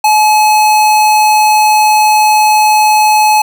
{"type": "tone", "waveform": "square", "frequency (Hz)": 854, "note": "G#5", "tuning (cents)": 48, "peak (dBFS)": -6, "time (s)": [0.04, 3.42], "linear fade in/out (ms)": 5, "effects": []}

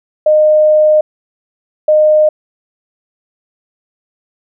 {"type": "tone pair in turn", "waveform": "sine", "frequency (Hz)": [613, 613], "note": ["D#5", "D#5"], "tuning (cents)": [-26, -26], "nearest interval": "unison", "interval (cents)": 0, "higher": "neither", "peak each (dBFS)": -5, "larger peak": "neither", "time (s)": [[0.26, 1.01], [1.88, 2.29]], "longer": "first", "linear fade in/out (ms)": 5, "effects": []}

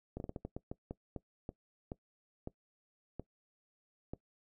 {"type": "slowing click train", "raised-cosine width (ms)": 2, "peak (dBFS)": -27, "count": 15, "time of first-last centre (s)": [0.17, 4.135], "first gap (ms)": 31, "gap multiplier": 1.3, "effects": ["noise-tail reverb RT60 0.1 s tail -20 dB re dry"]}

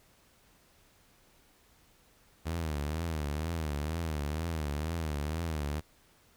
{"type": "tone with vibrato", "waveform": "sawtooth", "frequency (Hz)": 77.78, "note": "D#2", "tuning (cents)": 0, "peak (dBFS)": -28, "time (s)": [2.45, 5.81], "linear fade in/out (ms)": 20, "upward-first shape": "triangle", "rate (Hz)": 2.1, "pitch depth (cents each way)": 160, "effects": ["pink hiss -64 dBFS RMS until 6.36 s"]}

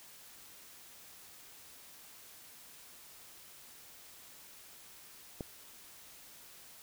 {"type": "click", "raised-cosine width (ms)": 2, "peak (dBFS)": -25, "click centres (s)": 5.408, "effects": ["white hiss -55 dBFS RMS until 6.82 s"]}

